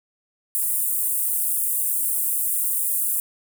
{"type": "high-pass noise", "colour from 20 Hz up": "pink", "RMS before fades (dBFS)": -23, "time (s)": [0.55, 3.2], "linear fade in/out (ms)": 0, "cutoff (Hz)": 8800, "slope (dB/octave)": 48, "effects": []}